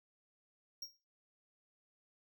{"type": "tone with exponential decay", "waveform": "square", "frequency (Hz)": 5588, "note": "F8", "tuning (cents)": 0, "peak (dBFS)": -40, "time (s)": [0.82, 0.97], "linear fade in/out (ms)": 5, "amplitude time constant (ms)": 31, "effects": ["noise-tail reverb RT60 0.3 s tail -19 dB re dry"]}